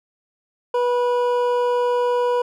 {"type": "tone pair together", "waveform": "triangle", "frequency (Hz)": [488.8, 976.7], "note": ["B4", "B5"], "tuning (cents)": [-18, -20], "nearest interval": "octave", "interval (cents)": 1198, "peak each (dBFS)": [-16, -21], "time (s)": [0.74, 2.42], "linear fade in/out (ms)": 5, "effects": []}